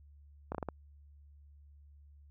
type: slowing click train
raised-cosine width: 1 ms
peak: -22 dBFS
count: 5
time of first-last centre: 0.52-0.687 s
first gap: 27 ms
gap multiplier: 1.3
effects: added 72 Hz sine -55 dBFS peak until 2.3 s